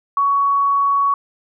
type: tone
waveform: sine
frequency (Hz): 1120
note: C#6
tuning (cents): +18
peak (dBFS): -13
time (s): 0.17-1.14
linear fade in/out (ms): 2
effects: none